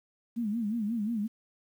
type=tone with vibrato; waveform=sine; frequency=220 Hz; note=A3; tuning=in tune; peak=-28 dBFS; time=0.36-1.28 s; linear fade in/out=20 ms; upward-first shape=sine; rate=5.6 Hz; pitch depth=140 cents each way; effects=10-bit